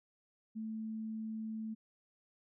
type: tone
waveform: sine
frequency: 220 Hz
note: A3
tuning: in tune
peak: -38 dBFS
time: 0.55-1.75 s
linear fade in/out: 20 ms
effects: none